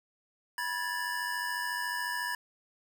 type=tone cluster; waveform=square; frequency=974 / 1670 / 1764 Hz; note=B5 / G#6 / A6; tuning=-24 / +9 / +4 cents; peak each=-37 / -37 / -37 dBFS; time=0.58-2.35 s; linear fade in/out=2 ms; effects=none